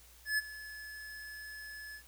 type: tone with ADSR envelope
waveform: square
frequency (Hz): 1718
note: A6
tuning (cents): -42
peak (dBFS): -28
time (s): 0.25-2.03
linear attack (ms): 130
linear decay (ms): 26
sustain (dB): -17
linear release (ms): 82
effects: added 60 Hz sine -60 dBFS peak until 2.07 s + white hiss -60 dBFS RMS until 2.07 s